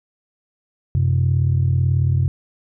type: tone pair together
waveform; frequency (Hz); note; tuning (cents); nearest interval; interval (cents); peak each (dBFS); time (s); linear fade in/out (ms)
sine; 92.5 / 130.81; F#2 / C3; 0 / 0; tritone; 600; -16; 0.95-2.28; 0
effects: tanh soft clip ceiling -9 dBFS